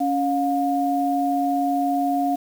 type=tone pair together; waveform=sine; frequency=279.3 / 712 Hz; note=C#4 / F5; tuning=+13 / +33 cents; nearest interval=octave + major third; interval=1620 cents; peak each=-22 / -21 dBFS; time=0-2.36 s; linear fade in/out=10 ms; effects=7-bit